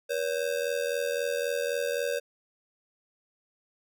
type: ring-modulated tone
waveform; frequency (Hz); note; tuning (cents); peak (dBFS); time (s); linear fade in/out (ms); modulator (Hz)
square; 523.3; C5; 0; -25; 0.09-2.2; 20; 41.9
effects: none